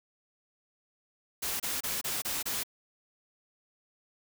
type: noise bursts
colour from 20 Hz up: white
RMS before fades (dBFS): -33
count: 6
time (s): 1.42-2.635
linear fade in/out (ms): 10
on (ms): 180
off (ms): 27
effects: none